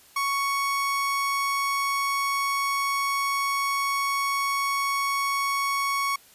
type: tone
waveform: 30% pulse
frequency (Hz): 1111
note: C#6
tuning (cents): +4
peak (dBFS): -21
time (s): 0.16-6.16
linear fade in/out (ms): 5
effects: white hiss -54 dBFS RMS until 6.34 s + resampled to 32000 Hz